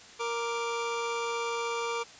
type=tone pair together; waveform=25% pulse; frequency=466.6 / 1174.7 Hz; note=A#4 / D6; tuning=+2 / 0 cents; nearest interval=octave + major third; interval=1598 cents; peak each=-28 / -31 dBFS; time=0.19-2.04 s; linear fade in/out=20 ms; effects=white hiss -50 dBFS RMS until 2.19 s + resampled to 16000 Hz